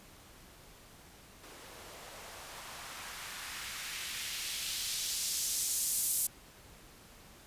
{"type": "noise with band-pass filter sweep", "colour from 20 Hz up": "blue", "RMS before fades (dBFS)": -38, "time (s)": [1.43, 6.27], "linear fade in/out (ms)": 5, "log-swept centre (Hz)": [350, 10000], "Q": 1.1, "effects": ["pink hiss -56 dBFS RMS until 7.46 s", "resampled to 32000 Hz"]}